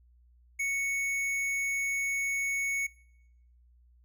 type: tone with tanh clipping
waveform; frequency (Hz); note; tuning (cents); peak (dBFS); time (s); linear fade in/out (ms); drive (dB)
sine; 2217; C#7; 0; -30; 0.59-2.87; 10; 14
effects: noise-tail reverb RT60 0.9 s tail -24 dB re dry + added 60 Hz sine -58 dBFS peak until 4.04 s